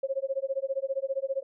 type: tone with tremolo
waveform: sine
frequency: 540 Hz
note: C#5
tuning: 45 cents flat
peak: -24 dBFS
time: 0.03-1.43 s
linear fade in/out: 5 ms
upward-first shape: sine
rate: 15 Hz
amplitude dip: 100%
effects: none